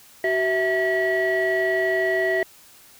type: tone cluster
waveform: sine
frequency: 377.5 / 656 / 1933 Hz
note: F#4 / E5 / B6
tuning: +35 / -9 / -38 cents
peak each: -22 dBFS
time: 0.24-2.43 s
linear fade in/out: 2 ms
effects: tanh soft clip ceiling -14 dBFS + white hiss -50 dBFS RMS until 2.99 s